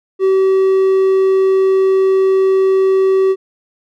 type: tone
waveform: triangle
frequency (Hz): 382.5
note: G4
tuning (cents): -42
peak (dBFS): -7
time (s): 0.19-3.36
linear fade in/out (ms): 50
effects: none